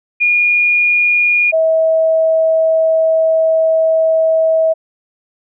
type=tone pair in turn; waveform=sine; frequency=2433 / 644.4 Hz; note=D#7 / E5; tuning=-39 / -39 cents; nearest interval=octave + major seventh; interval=2300 cents; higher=first; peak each=-9 dBFS; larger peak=neither; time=0.2-1.52 / 1.52-4.74 s; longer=second; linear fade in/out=20 ms; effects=none